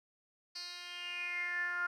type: tone with band-pass filter sweep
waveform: 10% pulse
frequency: 352.7 Hz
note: F4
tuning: 17 cents sharp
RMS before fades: -39 dBFS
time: 0.55-1.87 s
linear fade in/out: 10 ms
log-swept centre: 4500 to 1400 Hz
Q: 8.2
effects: none